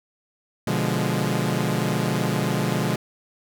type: chord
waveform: sawtooth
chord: B diminished seventh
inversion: none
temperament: equal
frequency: 123.47 / 146.83 / 174.61 / 207.7 Hz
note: B2 / D3 / F3 / Ab3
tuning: 0 / 0 / 0 / 0 cents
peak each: -23 dBFS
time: 0.67-2.96 s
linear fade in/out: 5 ms
effects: none